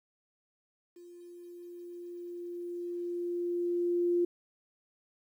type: tone with level ramp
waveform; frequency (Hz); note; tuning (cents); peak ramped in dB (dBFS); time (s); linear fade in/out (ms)
sine; 349.2; F4; 0; -49 to -24; 0.96-4.25; 5
effects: 11-bit